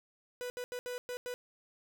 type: tone bursts at uneven times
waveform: 45% pulse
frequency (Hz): 493.9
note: B4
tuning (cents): 0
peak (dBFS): -37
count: 6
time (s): 0.41-0.5 / 0.57-0.64 / 0.72-0.79 / 0.86-0.98 / 1.09-1.17 / 1.26-1.34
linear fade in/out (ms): 0
effects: none